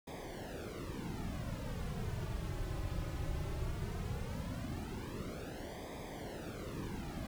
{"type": "noise with flanger", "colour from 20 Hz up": "brown", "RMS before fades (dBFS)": -41, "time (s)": [0.07, 7.27], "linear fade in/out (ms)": 5, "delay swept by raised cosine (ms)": [0.7, 4.4], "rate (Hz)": 0.17, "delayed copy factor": -0.9, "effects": []}